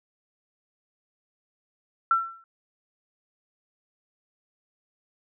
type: tone with exponential decay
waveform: sine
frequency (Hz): 1347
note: E6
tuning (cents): +37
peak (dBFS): -15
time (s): 2.11-2.44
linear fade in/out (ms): 2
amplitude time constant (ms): 71
effects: none